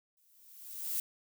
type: noise with exponential growth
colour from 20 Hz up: violet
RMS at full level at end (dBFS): -32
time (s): 0.17-1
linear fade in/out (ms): 2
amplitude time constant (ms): 180
effects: none